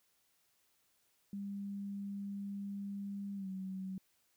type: tone with pitch glide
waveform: sine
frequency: 200 to 189.43 Hz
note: G3 to F#3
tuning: +35 to +41 cents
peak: -39 dBFS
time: 1.33-3.98 s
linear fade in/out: 2 ms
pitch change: -94 cents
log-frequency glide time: 3.35-3.48 s
effects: white hiss -75 dBFS RMS until 4.36 s